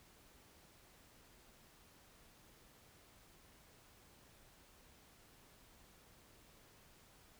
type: silence
effects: pink hiss -65 dBFS RMS until 7.39 s